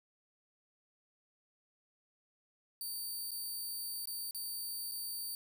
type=tone with dropouts; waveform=10% pulse; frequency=4606 Hz; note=D8; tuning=34 cents flat; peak=-32 dBFS; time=2.81-5.35 s; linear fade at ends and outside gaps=1 ms; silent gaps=3.308-3.316 / 4.056-4.073 / 4.309-4.347 / 4.914-4.919 s; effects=none